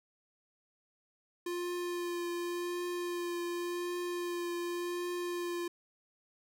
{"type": "tone with vibrato", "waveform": "square", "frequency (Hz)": 350, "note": "F4", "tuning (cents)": 4, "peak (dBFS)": -35, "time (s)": [1.46, 5.68], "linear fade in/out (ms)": 5, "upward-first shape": "triangle", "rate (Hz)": 0.89, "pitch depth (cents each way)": 17, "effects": []}